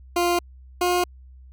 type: tone pair in turn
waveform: 20% pulse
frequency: 349.2 / 356.5 Hz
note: F4 / F4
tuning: 0 / +36 cents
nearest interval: unison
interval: 36 cents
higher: second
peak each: -14 dBFS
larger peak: neither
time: 0.16-0.39 / 0.81-1.04 s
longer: neither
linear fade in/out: 5 ms
effects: added 64 Hz sine -43 dBFS peak until 1.52 s